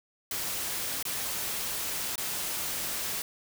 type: noise with dropouts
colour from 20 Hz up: white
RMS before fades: -33 dBFS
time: 0.31-3.22 s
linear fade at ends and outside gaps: 2 ms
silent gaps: 1.027-1.052 / 2.157-2.179 s
effects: none